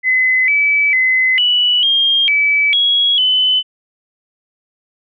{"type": "tone with pitch steps", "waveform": "sine", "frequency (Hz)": [2031, 2298, 2038, 2952, 3218, 2298, 3322, 3023], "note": ["B6", "D7", "C7", "F#7", "G7", "D7", "G#7", "F#7"], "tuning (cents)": [48, -38, -46, -5, 45, -38, 0, 36], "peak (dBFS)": -10, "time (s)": [0.03, 3.63], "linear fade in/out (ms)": 50, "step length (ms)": 450, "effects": []}